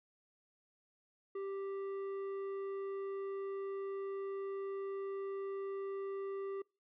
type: tone with tanh clipping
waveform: sine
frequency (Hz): 392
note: G4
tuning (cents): 0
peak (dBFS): -40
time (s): 1.35-6.62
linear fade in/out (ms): 5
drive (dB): 9
effects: noise-tail reverb RT60 0.3 s tail -26 dB re dry